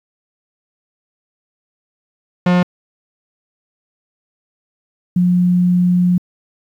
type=tone pair in turn; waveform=45% pulse / sine; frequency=178.6 / 178.6 Hz; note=F3 / F3; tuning=+39 / +39 cents; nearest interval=unison; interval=0 cents; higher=neither; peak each=-10 dBFS; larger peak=neither; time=2.46-2.63 / 5.16-6.18 s; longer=second; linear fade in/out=5 ms; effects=low-pass 3000 Hz 12 dB/octave + 8-bit